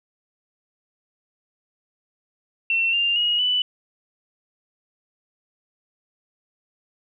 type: tone with pitch steps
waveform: sine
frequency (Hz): 2705 / 2794 / 2886 / 2981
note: E7 / F7 / F#7 / F#7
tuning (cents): +44 / 0 / -44 / +12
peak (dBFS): -18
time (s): 2.7-3.62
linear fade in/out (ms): 2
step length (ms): 230
effects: none